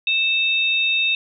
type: tone pair together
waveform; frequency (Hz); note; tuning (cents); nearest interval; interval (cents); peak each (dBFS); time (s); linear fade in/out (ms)
sine; 2637 / 3695; E7 / A#7; 0 / -16; tritone; 584; -18 / -21; 0.07-1.15; 2
effects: none